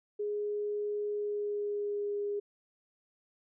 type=tone with pitch glide; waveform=sine; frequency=415.3 to 409.1 Hz; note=G#4 to G#4; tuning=0 to -26 cents; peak=-31 dBFS; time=0.19-2.4 s; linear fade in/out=10 ms; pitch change=-26 cents; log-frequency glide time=1.11-2.17 s; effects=none